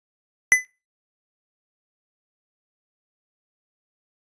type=tone with exponential decay; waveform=square; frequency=2010 Hz; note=B6; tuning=30 cents sharp; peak=-8 dBFS; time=0.52-0.65 s; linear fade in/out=0 ms; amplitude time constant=28 ms; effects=noise-tail reverb RT60 0.3 s tail -21 dB re dry + resampled to 22050 Hz